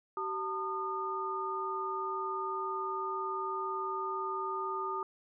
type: tone cluster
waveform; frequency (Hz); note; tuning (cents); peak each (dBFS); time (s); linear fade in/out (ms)
sine; 383.2 / 899 / 1221; G4 / A5 / D#6; -39 / +37 / -33; -39 / -39 / -35; 0.17-5.03; 2
effects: none